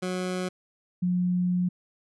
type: tone pair in turn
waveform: 20% pulse / sine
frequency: 183.1 / 179.44 Hz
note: F#3 / F3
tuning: -18 / +47 cents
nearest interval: unison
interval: 35 cents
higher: first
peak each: -23 / -22 dBFS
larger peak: second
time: 0.02-0.49 / 1.02-1.69 s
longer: second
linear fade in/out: 10 ms
effects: resampled to 24000 Hz